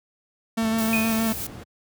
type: tone with vibrato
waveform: 45% pulse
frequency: 223.6 Hz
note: A3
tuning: 28 cents sharp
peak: -21 dBFS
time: 0.57-1.33 s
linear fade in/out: 10 ms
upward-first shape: square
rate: 6.4 Hz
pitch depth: 16 cents each way
type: noise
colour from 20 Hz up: brown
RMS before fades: -33 dBFS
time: 0.61-1.64 s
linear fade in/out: 10 ms
type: noise with tremolo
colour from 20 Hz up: blue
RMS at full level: -31 dBFS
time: 0.78-1.47 s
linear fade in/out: 5 ms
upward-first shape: sine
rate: 6.5 Hz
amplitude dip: 25%
type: tone with exponential decay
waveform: sine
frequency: 2489 Hz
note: D#7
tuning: in tune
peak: -20 dBFS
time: 0.93-1.39 s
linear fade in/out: 1 ms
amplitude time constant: 98 ms
effects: high-pass 100 Hz 12 dB/octave